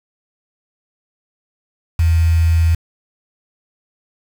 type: tone with quantisation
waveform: sine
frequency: 82.41 Hz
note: E2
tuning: in tune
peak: -10 dBFS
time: 1.99-2.75 s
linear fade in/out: 5 ms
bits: 5
effects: none